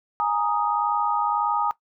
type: chord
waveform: sine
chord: Ab suspended second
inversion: none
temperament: equal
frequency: 830.6 / 932.3 / 1244.5 Hz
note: Ab5 / Bb5 / Eb6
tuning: 0 / 0 / 0 cents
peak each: -25 dBFS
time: 0.2-1.71 s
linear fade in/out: 0 ms
effects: noise-tail reverb RT60 0.1 s tail -17 dB re dry